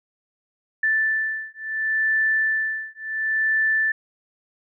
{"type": "beating tone pair", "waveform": "sine", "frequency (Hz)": [1761, 1761.71], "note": ["A6", "A6"], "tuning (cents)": [1, 2], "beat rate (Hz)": 0.71, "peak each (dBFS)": -23, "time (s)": [0.83, 3.92], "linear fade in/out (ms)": 5, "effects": []}